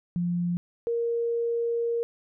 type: tone pair in turn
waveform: sine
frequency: 174.61 / 467.5 Hz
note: F3 / A#4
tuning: 0 / +5 cents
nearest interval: octave + perfect fourth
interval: 1705 cents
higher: second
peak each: -24 dBFS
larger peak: neither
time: 0.16-0.57 / 0.87-2.03 s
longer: second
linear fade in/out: 0 ms
effects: none